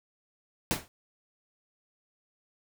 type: noise with exponential decay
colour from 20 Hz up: pink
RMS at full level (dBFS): -24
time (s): 0.71-0.88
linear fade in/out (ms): 0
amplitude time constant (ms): 36
effects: none